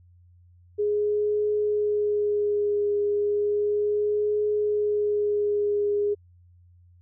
sine tone with vibrato, 415.3 Hz, G#4, in tune, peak -21 dBFS, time 0.78-6.15 s, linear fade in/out 20 ms, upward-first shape triangle, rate 0.34 Hz, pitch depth 20 cents each way, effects added 88 Hz sine -52 dBFS peak until 7.01 s

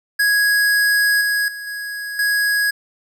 square tone with level steps, 1661.2 Hz, G#6, in tune, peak -14 / -17 / -29 / -26 / -16 dBFS, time 0.19-2.71 s, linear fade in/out 10 ms, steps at 1.21 / 1.48 / 1.67 / 2.19 s, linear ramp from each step 2 ms, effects none

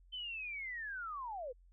sine linear sweep, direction down, 3092 to 465.2 Hz, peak -40 dBFS, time 0.12-1.53 s, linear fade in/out 20 ms, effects added 44 Hz sine -60 dBFS peak until 1.72 s

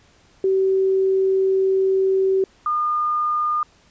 sine tone pair in turn, 382.8 / 1215.3 Hz, G4 / D#6, -41 / -41 cents, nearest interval octave + minor sixth, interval 2000 cents, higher second, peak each -15 / -18 dBFS, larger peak first, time 0.44-2.44 / 2.66-3.63 s, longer first, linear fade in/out 2 ms, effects pink hiss -55 dBFS RMS until 3.9 s + resampled to 16000 Hz

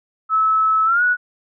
sine tone with pitch glide, 1300 to 1467.7 Hz, E6 to F#6, -24 to -14 cents, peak -13 dBFS, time 0.29-1.17 s, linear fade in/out 50 ms, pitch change +210 cents, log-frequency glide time 0.85-1.03 s, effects none

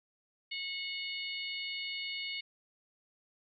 harmonic tone, 729 Hz, F#5, 26 cents flat, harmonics 3 / 4 / 5 / 6, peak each -40 / -41 / -45 / -44 dBFS, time 0.51-2.41 s, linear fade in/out 10 ms, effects none

